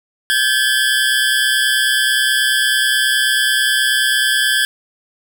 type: tone pair together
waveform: 25% pulse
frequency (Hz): 1574 / 1703.3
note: G6 / G#6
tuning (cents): +7 / +43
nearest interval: minor second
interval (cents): 136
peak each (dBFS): -12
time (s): 0.3-4.65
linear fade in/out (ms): 0
effects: none